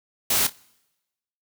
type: noise with echo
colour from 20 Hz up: white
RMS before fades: -21 dBFS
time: 0.3-0.47 s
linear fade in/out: 5 ms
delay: 28 ms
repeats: 2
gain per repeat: -14 dB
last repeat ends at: 0.526 s
effects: noise-tail reverb RT60 1.0 s tail -26 dB re dry